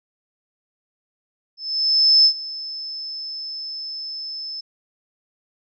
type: tone with ADSR envelope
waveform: sine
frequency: 5250 Hz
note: E8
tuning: 8 cents flat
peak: -9 dBFS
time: 1.57-4.61 s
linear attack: 680 ms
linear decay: 80 ms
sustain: -19 dB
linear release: 10 ms
effects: none